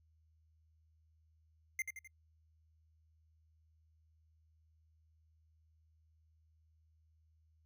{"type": "tone with echo", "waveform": "square", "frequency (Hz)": 2093, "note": "C7", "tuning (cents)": 0, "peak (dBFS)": -35, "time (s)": [1.79, 1.82], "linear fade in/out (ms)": 2, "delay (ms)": 85, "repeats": 3, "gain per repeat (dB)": -6, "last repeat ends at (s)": 2.075, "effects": ["noise-tail reverb RT60 0.1 s tail -26 dB re dry", "added 79 Hz sine -68 dBFS peak until 7.65 s"]}